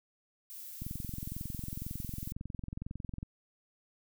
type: noise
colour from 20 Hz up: violet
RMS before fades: -46 dBFS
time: 0.5-2.32 s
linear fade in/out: 0 ms
type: click train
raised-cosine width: 5 ms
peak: -27 dBFS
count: 54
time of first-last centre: 0.82-3.229 s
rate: 22 Hz
effects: none